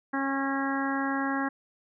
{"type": "harmonic tone", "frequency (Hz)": 273.1, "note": "C#4", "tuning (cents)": -26, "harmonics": [1, 2, 3, 4, 5, 6, 7], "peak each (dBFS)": [-29, -39, -34, -35, -38, -34, -39], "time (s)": [0.13, 1.49], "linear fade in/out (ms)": 10, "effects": []}